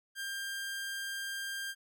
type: tone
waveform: sawtooth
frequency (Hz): 1595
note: G6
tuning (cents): +30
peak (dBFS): -33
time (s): 0.15-1.75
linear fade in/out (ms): 50
effects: none